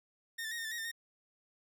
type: tone with pitch steps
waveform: sawtooth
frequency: 1835 / 1763 / 1874 / 1827 / 1762 / 1884 / 1802 / 1852 Hz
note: A#6 / A6 / A#6 / A#6 / A6 / A#6 / A6 / A#6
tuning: -28 / +3 / +9 / -35 / +2 / +18 / +41 / -12 cents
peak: -34 dBFS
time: 0.38-0.916 s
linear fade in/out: 10 ms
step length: 67 ms
effects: none